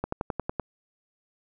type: slowing click train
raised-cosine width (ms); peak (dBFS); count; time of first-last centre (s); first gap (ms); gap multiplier
1; -14; 7; 0.04-0.597; 84; 1.04
effects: none